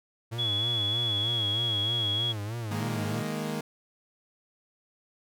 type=tone with vibrato; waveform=45% pulse; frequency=110 Hz; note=A2; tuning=in tune; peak=-32 dBFS; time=0.31-3.23 s; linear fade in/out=20 ms; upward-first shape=sine; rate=3.2 Hz; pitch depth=140 cents each way
type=tone with pitch glide; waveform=sine; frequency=3382 to 3332 Hz; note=G#7 to G#7; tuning=+31 to +5 cents; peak=-26 dBFS; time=0.38-2.33 s; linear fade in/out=20 ms; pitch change=-26 cents; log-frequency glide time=1.09-1.46 s
type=chord; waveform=sawtooth; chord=D# suspended fourth; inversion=none; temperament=equal; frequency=155.56 / 207.7 / 233.1 Hz; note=D#3 / G#3 / A#3; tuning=0 / 0 / 0 cents; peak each=-31 dBFS; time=2.71-3.61 s; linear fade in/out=5 ms
effects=none